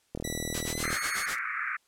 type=click train; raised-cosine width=2 ms; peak=-21 dBFS; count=32; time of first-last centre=0.15-0.929 s; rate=39.8 Hz
type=tone with pitch glide; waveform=5% pulse; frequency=1959 to 2186 Hz; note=B6 to C#7; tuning=-15 to -25 cents; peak=-23 dBFS; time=0.24-1.26 s; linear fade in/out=5 ms; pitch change=+190 cents; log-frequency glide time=0.67-1.02 s
type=noise with tremolo; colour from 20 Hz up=white; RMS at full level=-32 dBFS; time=0.54-1.39 s; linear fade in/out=5 ms; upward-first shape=sine; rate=8.1 Hz; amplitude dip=95%
type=band-pass noise; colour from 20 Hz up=pink; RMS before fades=-33 dBFS; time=0.83-1.77 s; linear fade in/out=10 ms; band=1200 to 2300 Hz; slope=96 dB/octave
effects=white hiss -69 dBFS RMS until 1.87 s + low-pass 10000 Hz 12 dB/octave